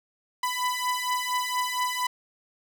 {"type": "beating tone pair", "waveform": "sawtooth", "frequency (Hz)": [995, 999.3], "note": ["B5", "B5"], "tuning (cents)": [13, 20], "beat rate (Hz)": 4.3, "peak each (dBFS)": -25, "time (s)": [0.43, 2.07], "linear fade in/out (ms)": 5, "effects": []}